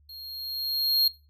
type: tone with level ramp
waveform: square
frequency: 4247 Hz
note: C8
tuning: 25 cents sharp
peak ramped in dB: -42 to -19 dBFS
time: 0.09-1.08 s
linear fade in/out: 5 ms
effects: noise-tail reverb RT60 0.3 s tail -21 dB re dry + added 73 Hz sine -57 dBFS peak until 1.29 s